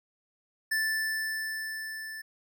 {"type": "tone with level ramp", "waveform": "square", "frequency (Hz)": 1760, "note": "A6", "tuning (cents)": 0, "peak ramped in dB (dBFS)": [-26, -39], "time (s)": [0.71, 2.22], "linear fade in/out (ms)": 10, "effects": []}